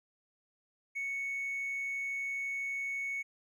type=tone; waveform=triangle; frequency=2217 Hz; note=C#7; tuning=in tune; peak=-31 dBFS; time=0.95-3.23 s; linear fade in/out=20 ms; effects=tanh soft clip ceiling -29 dBFS